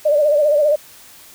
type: tone with vibrato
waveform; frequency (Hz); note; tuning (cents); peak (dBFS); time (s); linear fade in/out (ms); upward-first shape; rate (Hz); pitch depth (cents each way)
sine; 593; D5; +17; -11; 0.05-0.76; 10; sine; 15; 69
effects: white hiss -43 dBFS RMS until 1.34 s